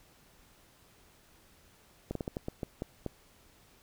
slowing click train, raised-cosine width 2 ms, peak -21 dBFS, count 9, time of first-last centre 2.11-3.063 s, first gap 43 ms, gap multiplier 1.28, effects pink hiss -62 dBFS RMS until 3.82 s

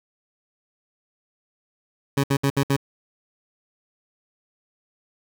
20% pulse tone bursts, 138.59 Hz, C#3, in tune, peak -13 dBFS, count 5, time 2.17-2.765 s, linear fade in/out 5 ms, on 67 ms, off 65 ms, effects none

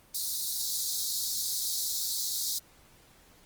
pink high-pass noise, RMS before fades -32 dBFS, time 0.14-2.59 s, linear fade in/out 10 ms, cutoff 3800 Hz, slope 96 dB/octave, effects pink hiss -59 dBFS RMS until 3.45 s + Opus 24 kbps

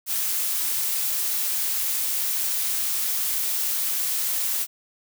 blue noise, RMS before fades -25 dBFS, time 0.06-4.67 s, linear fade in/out 50 ms, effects none

